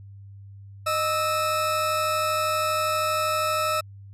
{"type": "tone pair together", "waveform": "40% pulse", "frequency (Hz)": [616.7, 1306], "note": ["D#5", "E6"], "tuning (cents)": [-16, -17], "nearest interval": "octave + minor second", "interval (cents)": 1299, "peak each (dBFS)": [-26, -23], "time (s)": [0.86, 3.81], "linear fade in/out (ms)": 10, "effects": ["added 99 Hz sine -41 dBFS peak until 4.13 s", "resampled to 32000 Hz"]}